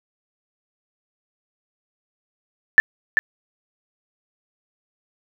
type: tone with echo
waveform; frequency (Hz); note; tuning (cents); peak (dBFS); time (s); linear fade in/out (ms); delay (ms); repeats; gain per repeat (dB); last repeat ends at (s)
sine; 1760; A6; 0; -6; 2.78-2.8; 0; 390; 1; -6; 3.19
effects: none